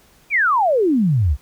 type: exponential sweep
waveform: sine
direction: down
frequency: 2489 to 62.2 Hz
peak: -13 dBFS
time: 0.3-1.37 s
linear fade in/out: 50 ms
effects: pink hiss -53 dBFS RMS until 1.41 s